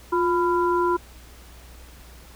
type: tone cluster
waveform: sine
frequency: 352.8 / 998 / 1385 Hz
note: F4 / B5 / F6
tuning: +18 / +18 / -15 cents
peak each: -21 / -22 / -30 dBFS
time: 0.12-0.97 s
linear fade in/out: 10 ms
effects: added 60 Hz sine -45 dBFS peak until 2.35 s + pink hiss -49 dBFS RMS until 2.35 s